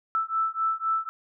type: beating tone pair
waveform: sine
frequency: 1318.5 / 1322.4 Hz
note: E6 / E6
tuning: 0 / +5 cents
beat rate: 3.9 Hz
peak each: -27 dBFS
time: 0.15-1.09 s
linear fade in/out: 0 ms
effects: none